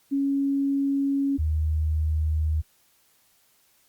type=tone pair in turn; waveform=sine; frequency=277.2 / 77.79 Hz; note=C#4 / D#2; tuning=0 / 0 cents; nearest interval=octave + minor seventh; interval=2200 cents; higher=first; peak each=-21 dBFS; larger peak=neither; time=0.11-1.38 / 1.38-2.62 s; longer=first; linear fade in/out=20 ms; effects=white hiss -63 dBFS RMS until 3.88 s + Opus 48 kbps

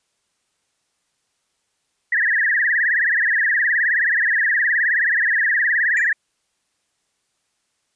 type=tone with vibrato; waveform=sine; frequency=1800 Hz; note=A6; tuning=39 cents sharp; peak=-15 dBFS; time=2.12-6.13 s; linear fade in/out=5 ms; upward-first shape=triangle; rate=19 Hz; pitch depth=200 cents each way
type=tone with exponential decay; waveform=square; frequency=2349 Hz; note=D7; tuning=in tune; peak=-25 dBFS; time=5.97-6.14 s; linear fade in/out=0 ms; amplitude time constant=35 ms
effects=white hiss -70 dBFS RMS until 7.95 s + resampled to 22050 Hz

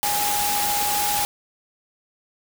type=tone in noise; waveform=sine; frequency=825 Hz; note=G#5; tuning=12 cents flat; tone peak=-24 dBFS; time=0.03-1.25 s; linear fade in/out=0 ms; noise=white; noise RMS=-24 dBFS; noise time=0.03-1.25 s; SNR=-3 dB; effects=none

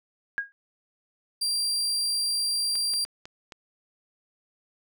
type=tone with exponential decay; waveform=sine; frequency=1635 Hz; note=G#6; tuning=28 cents flat; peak=-21 dBFS; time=0.38-0.52 s; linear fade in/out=0 ms; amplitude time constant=29 ms
type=tone; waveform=35% pulse; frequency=4736 Hz; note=D8; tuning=14 cents sharp; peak=-23 dBFS; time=1.41-3.05 s; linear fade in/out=10 ms
type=clicks; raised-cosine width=0.2 ms; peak=-24 dBFS; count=5; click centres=2.755 / 2.937 / 3.05 / 3.255 / 3.522 s
effects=none

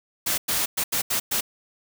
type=noise bursts at uneven times; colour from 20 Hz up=white; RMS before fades=-24 dBFS; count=6; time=0.26-0.38 / 0.48-0.66 / 0.77-0.84 / 0.92-1.02 / 1.1-1.2 / 1.31-1.41 s; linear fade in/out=10 ms; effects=none

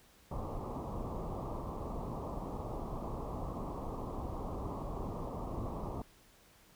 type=low-pass noise; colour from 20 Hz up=pink; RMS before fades=-40 dBFS; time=0.31-6.02 s; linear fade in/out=5 ms; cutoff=1200 Hz; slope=96 dB/octave; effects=pink hiss -63 dBFS RMS until 6.75 s

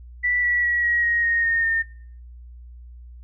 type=tone with pitch steps; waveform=sine; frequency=1966 / 1944.5 / 1923.3 / 1902.3 / 1881.6 / 1861 / 1840.7 / 1820.6 Hz; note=B6 / B6 / B6 / A#6 / A#6 / A#6 / A#6 / A#6; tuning=-8 / -27 / -46 / +35 / +16 / -3 / -22 / -41 cents; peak=-18 dBFS; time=0.23-1.83 s; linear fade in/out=20 ms; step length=200 ms; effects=noise-tail reverb RT60 0.6 s tail -23 dB re dry + added 60 Hz sine -39 dBFS peak until 3.23 s

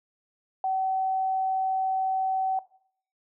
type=tone; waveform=sine; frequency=761 Hz; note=F#5; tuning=48 cents sharp; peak=-24 dBFS; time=0.64-2.59 s; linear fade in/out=2 ms; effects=noise-tail reverb RT60 0.6 s tail -19 dB re dry

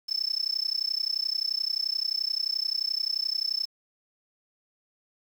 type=tone with amplitude modulation; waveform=sine; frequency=5270 Hz; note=E8; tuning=1 cent flat; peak=-22 dBFS; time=0.08-3.66 s; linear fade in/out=20 ms; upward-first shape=sine; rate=31.5 Hz; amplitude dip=100%; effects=8-bit

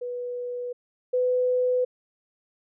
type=tone pair in turn; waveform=sine; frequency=490.4 / 501 Hz; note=B4 / B4; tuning=-12 / +25 cents; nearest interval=unison; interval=37 cents; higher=second; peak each=-29 / -20 dBFS; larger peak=second; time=0.01-0.73 / 1.13-1.85 s; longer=neither; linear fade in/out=10 ms; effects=none

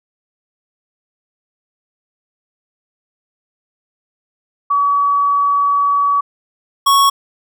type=tone pair in turn; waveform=sine / square; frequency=1137 / 1107.8 Hz; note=C#6 / C#6; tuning=+44 / -1 cents; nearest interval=unison; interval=45 cents; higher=first; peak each=-11 / -9 dBFS; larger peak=second; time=4.7-6.21 / 6.86-7.1 s; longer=first; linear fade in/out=10 ms; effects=none

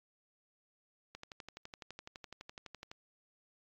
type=click train; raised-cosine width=0.2 ms; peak=-29 dBFS; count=22; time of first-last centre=1.15-2.915 s; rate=11.9 Hz; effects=low-pass 7000 Hz 12 dB/octave + AAC 64 kbps

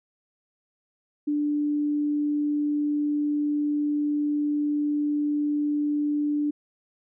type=tone; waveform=sine; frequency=294.6 Hz; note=D4; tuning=6 cents sharp; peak=-22 dBFS; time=1.27-6.51 s; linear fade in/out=10 ms; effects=none

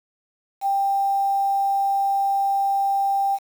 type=tone with quantisation; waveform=sine; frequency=790 Hz; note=G5; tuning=13 cents sharp; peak=-18 dBFS; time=0.61-3.39 s; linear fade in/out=50 ms; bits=7; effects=none

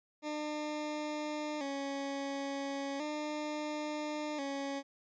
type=tone with vibrato; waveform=20% pulse; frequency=288.9 Hz; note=D4; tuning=28 cents flat; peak=-31 dBFS; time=0.22-4.83 s; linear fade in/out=50 ms; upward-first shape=square; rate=0.36 Hz; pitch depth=72 cents each way; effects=resampled to 16000 Hz

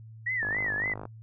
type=tone with vibrato; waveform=sine; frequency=1864.7 Hz; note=A#6; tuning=in tune; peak=-27 dBFS; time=0.26-0.94 s; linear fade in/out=10 ms; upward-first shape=sine; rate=3.6 Hz; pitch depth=170 cents each way
type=click train; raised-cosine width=1 ms; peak=-24 dBFS; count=33; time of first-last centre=0.43-1.054 s; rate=51.3 Hz
effects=noise-tail reverb RT60 0.1 s tail -24 dB re dry + added 111 Hz sine -44 dBFS peak until 1.22 s

